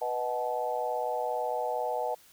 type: chord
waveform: sine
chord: B dominant seventh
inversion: none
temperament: equal with one note detuned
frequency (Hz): 493.9 / 622.3 / 740 / 864.4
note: B4 / D#5 / F#5 / A5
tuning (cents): 0 / 0 / 0 / -31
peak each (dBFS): -34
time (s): 0.01-2.15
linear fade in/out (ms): 10
effects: white hiss -58 dBFS RMS until 2.32 s